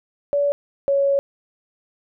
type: tone pair in turn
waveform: sine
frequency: 572 / 556.7 Hz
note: D5 / C#5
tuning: -46 / +7 cents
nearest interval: unison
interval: 47 cents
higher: first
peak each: -16 / -15 dBFS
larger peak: second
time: 0.33-0.52 / 0.88-1.19 s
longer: second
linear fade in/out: 0 ms
effects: none